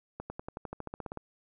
accelerating click train, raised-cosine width 1 ms, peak -24 dBFS, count 14, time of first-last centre 0.2-1.173 s, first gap 100 ms, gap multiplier 0.95, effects none

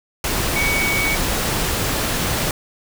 sine tone in noise, 2247 Hz, C#7, 23 cents sharp, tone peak -19 dBFS, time 0.56-1.15 s, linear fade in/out 2 ms, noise pink, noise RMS -21 dBFS, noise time 0.24-2.51 s, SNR -1 dB, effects none

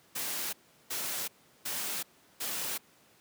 white noise bursts, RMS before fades -35 dBFS, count 4, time 0.15-2.78 s, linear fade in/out 10 ms, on 380 ms, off 370 ms, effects pink hiss -62 dBFS RMS until 3.2 s + high-pass 150 Hz 12 dB/octave

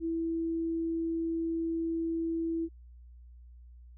sine tone, 329.6 Hz, E4, in tune, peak -29 dBFS, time 0-2.69 s, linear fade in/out 50 ms, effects added 60 Hz sine -49 dBFS peak until 3.97 s

